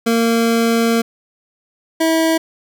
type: tone pair in turn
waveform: 25% pulse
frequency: 230 / 324.1 Hz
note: A#3 / E4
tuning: -23 / -29 cents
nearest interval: tritone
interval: 594 cents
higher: second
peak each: -9 dBFS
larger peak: neither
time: 0.06-1.02 / 2-2.38 s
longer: first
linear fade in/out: 10 ms
effects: none